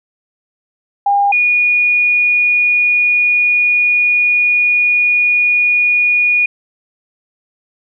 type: tone pair in turn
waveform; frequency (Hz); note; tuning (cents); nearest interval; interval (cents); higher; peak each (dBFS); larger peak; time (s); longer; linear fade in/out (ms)
sine; 806 / 2450; G5 / D#7; +48 / -27; octave + perfect fifth; 1925; second; -9; neither; 1.06-1.32 / 1.32-6.46; second; 5
effects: none